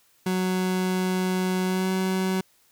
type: tone with pitch glide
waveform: 30% pulse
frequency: 185 to 187.8 Hz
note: F#3 to F#3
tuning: 0 to +26 cents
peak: -20 dBFS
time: 0.26-2.41 s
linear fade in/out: 5 ms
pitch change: +26 cents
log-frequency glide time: 1.65-1.9 s
effects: white hiss -62 dBFS RMS until 2.71 s